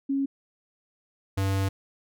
sine / square tone pair in turn, 274.6 / 97.09 Hz, C#4 / G2, -16 / -16 cents, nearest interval octave + tritone, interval 1800 cents, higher first, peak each -23 / -24 dBFS, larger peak first, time 0.09-0.26 / 1.37-1.69 s, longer second, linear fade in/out 10 ms, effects none

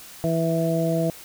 harmonic tone, 164.5 Hz, E3, 3 cents flat, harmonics 1 / 2 / 3 / 4, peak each -23 / -27 / -28 / -25 dBFS, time 0.24-1.1 s, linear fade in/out 0 ms, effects white hiss -43 dBFS RMS until 1.24 s

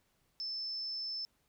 triangle tone, 5274 Hz, E8, in tune, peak -33 dBFS, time 0.4-1.25 s, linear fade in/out 0 ms, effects tanh soft clip ceiling -35 dBFS + pink hiss -75 dBFS RMS until 1.48 s

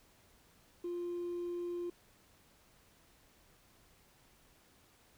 triangle tone with hard clipping, 349.4 Hz, F4, 1 cent sharp, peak -36 dBFS, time 0.84-1.9 s, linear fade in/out 5 ms, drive 2 dB, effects pink hiss -66 dBFS RMS until 5.17 s

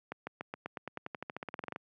accelerating click train, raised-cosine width 0.5 ms, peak -23 dBFS, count 21, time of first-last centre 0.12-1.761 s, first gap 150 ms, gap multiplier 0.93, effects high-pass 150 Hz 12 dB/octave

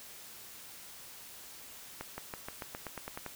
accelerating click train, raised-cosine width 0.5 ms, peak -24 dBFS, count 11, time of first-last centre 2.01-3.263 s, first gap 170 ms, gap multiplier 0.93, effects white hiss -50 dBFS RMS until 3.35 s

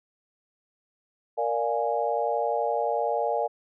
sine chord, Bb dominant seventh, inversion none, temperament equal, 466.2 / 587.3 / 698.5 / 830.6 Hz, Bb4 / D5 / F5 / Ab5, 0 / 0 / 0 / 0 cents, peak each -29 dBFS, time 1.37-3.48 s, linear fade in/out 20 ms, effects none

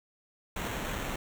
pink noise with sample-and-hold, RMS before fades -35 dBFS, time 0.56-1.16 s, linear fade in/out 5 ms, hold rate 4900 Hz, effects none

